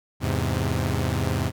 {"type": "chord", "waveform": "sawtooth", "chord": "E augmented", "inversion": "none", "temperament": "equal", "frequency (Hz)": [82.41, 103.83, 130.81], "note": ["E2", "G#2", "B#2"], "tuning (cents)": [0, 0, 0], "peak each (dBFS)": -23, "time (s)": [0.2, 1.52], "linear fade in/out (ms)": 50, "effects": []}